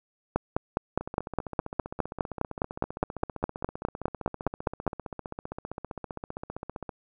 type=two click trains; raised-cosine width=1 ms; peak=-21 / -10 dBFS; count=91 / 23; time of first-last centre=1.01-6.892 / 0.36-4.877 s; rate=15.3 / 4.87 Hz; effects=none